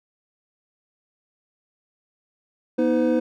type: tone cluster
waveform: triangle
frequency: 242.5 / 316.8 / 508 Hz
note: B3 / D#4 / B4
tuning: -31 / +31 / +49 cents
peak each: -20 dBFS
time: 2.78-3.2 s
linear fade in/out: 10 ms
effects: none